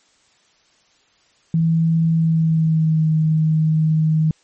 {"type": "tone with pitch glide", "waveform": "sine", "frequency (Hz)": [163.5, 157.2], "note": ["E3", "D#3"], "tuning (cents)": [-14, 18], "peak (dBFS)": -13, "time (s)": [1.54, 4.31], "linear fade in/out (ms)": 2, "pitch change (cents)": -68, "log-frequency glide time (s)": [2.1, 3.1], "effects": ["white hiss -58 dBFS RMS until 4.43 s", "MP3 32 kbps"]}